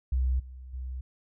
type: tone with level steps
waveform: sine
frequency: 63.9 Hz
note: C2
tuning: 40 cents flat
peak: -23 / -41 / -33 dBFS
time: 0.12-1.01 s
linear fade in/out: 5 ms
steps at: 0.39 / 0.73 s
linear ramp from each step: 10 ms
effects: none